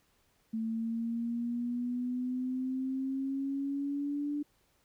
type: exponential sweep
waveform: sine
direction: up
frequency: 222.1 to 293.7 Hz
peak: -31 dBFS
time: 0.53-4.43 s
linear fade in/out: 10 ms
effects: pink hiss -71 dBFS RMS until 4.84 s